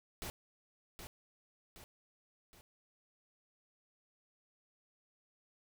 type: noise with echo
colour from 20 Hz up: pink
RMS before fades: -43 dBFS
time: 0.22-0.3 s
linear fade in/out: 0 ms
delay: 770 ms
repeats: 3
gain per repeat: -6 dB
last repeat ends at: 2.61 s
effects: none